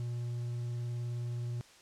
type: tone with vibrato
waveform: triangle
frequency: 120 Hz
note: B2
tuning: 49 cents flat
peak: -32 dBFS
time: 0-1.61 s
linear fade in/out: 0 ms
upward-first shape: triangle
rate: 19 Hz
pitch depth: 14 cents each way
effects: white hiss -58 dBFS RMS until 1.81 s + low-pass 7000 Hz 12 dB/octave

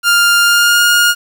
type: tone with pitch glide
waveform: sawtooth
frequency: 1400 to 1424.5 Hz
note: F6 to F6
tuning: +4 to +34 cents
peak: -4 dBFS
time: 0.03-1.15 s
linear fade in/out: 50 ms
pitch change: +30 cents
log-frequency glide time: 0.41-0.84 s
effects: 7-bit

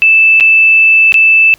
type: tone with dropouts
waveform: sine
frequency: 2637 Hz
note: E7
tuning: in tune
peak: -3 dBFS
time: 0.02-1.54 s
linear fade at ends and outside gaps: 0 ms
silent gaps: 0.4-0.407 / 1.122-1.142 s
effects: pink hiss -45 dBFS RMS until 1.58 s

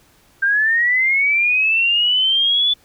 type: linear sweep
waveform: sine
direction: up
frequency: 1568 to 3481 Hz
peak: -13 dBFS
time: 0.42-2.74 s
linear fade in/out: 10 ms
effects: pink hiss -54 dBFS RMS until 2.84 s

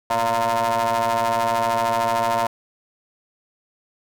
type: ring-modulated tone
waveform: 30% pulse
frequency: 114.2 Hz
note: A#2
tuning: 35 cents flat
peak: -13 dBFS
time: 0.1-2.47 s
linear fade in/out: 5 ms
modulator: 806 Hz
effects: none

